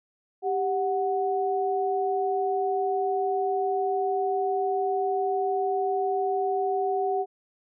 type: tone pair together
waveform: sine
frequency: 392.9 / 740 Hz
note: G4 / F#5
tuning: +4 / 0 cents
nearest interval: major seventh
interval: 1096 cents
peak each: -26 dBFS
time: 0.42-7.26 s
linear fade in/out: 50 ms
effects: none